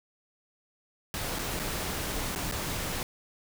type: noise with dropouts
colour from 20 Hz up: pink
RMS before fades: -33 dBFS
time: 1.14-3.03 s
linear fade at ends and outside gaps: 1 ms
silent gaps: 1.387-1.391 / 1.593-1.597 / 2.351-2.359 / 2.514-2.522 s
effects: none